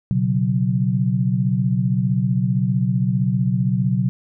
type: chord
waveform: sine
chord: B suspended second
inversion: none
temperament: just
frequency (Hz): 123.47 / 138.9 / 185.21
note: B2 / C#3 / F#3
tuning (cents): 0 / +4 / +2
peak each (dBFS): -20 / -22 / -20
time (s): 0.11-4.09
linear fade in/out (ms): 0
effects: none